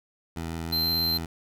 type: tone with vibrato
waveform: 15% pulse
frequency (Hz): 82.41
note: E2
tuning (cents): 0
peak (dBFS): -25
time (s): 0.36-1.26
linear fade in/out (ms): 5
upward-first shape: sine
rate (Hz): 6.5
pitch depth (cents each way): 8
type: tone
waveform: square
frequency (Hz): 4124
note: C8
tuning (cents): -26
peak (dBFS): -24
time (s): 0.72-1.18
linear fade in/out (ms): 10
effects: none